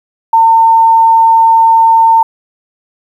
sine tone, 905 Hz, A5, 48 cents sharp, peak -3 dBFS, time 0.33-2.23 s, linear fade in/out 5 ms, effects 7-bit

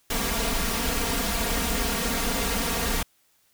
pink noise with comb filter, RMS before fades -26 dBFS, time 0.1-3.03 s, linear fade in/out 5 ms, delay 4.3 ms, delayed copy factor +1, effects white hiss -65 dBFS RMS until 3.53 s

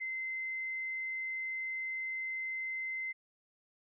sine tone, 2067 Hz, C7, 22 cents flat, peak -35 dBFS, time 0-3.13 s, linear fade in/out 20 ms, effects none

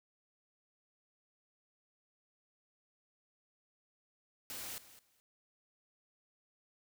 white noise with echo, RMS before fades -44 dBFS, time 4.5-4.78 s, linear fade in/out 0 ms, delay 210 ms, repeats 2, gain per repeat -15 dB, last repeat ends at 5.2 s, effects none

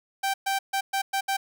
sawtooth tone bursts at uneven times, 781 Hz, G5, 7 cents flat, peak -20 dBFS, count 6, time 0.23-0.34 / 0.46-0.59 / 0.73-0.81 / 0.93-1.02 / 1.13-1.21 / 1.28-1.37 s, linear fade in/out 10 ms, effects none

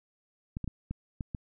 clicks, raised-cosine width 5 ms, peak -22 dBFS, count 6, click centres 0.569 / 0.643 / 0.677 / 0.91 / 1.208 / 1.348 s, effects none

